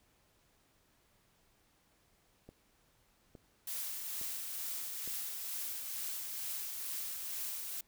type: click train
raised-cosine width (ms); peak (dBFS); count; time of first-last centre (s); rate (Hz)
2; -38; 4; 2.49-5.076; 1.16
type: noise with tremolo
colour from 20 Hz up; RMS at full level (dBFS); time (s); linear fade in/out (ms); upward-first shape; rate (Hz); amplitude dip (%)
blue; -39; 3.67-7.81; 5; triangle; 2.2; 35
effects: pink hiss -71 dBFS RMS until 7.87 s